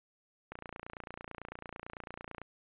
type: click train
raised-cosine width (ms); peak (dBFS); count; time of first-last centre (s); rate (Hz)
0.5; -27; 56; 0.52-2.417; 29
effects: resampled to 8000 Hz